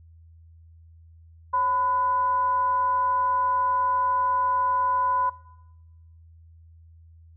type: tone with frequency modulation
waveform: sine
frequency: 1004 Hz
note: B5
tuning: 28 cents sharp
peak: -20 dBFS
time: 1.53-5.3 s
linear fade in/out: 10 ms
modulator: 457 Hz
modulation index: 0.27
effects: noise-tail reverb RT60 1.0 s tail -22 dB re dry + added 82 Hz sine -48 dBFS peak until 7.36 s